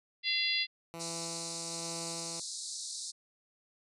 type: harmonic tone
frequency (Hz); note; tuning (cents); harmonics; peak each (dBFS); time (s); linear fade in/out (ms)
684; F5; -36; 3 / 4 / 5 / 6 / 7; -35 / -35 / -35 / -35 / -35; 0.23-0.67; 50
type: tone with tremolo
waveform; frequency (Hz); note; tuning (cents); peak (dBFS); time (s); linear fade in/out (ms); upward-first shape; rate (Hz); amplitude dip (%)
10% pulse; 167; E3; +23; -32; 0.94-2.4; 0; sine; 1.2; 35
type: band-pass noise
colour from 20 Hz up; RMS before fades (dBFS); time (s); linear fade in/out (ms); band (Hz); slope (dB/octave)
pink; -41; 0.99-3.12; 20; 3900 to 9600; 96
effects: resampled to 32000 Hz